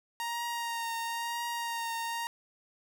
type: tone with vibrato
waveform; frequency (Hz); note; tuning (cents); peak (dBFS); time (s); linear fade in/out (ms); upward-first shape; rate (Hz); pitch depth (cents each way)
sawtooth; 932.3; A#5; 0; -29; 0.2-2.27; 0; triangle; 1; 25
effects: none